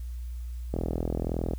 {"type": "click train", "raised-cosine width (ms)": 2, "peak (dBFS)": -16, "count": 34, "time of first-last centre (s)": [0.74, 1.535], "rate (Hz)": 41.5, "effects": ["added 60 Hz sine -33 dBFS peak until 1.58 s", "white hiss -60 dBFS RMS until 1.58 s"]}